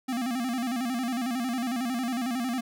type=tone with vibrato; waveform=square; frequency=246.9 Hz; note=B3; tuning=in tune; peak=-28 dBFS; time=0.08-2.61 s; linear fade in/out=10 ms; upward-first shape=square; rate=11 Hz; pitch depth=96 cents each way; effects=none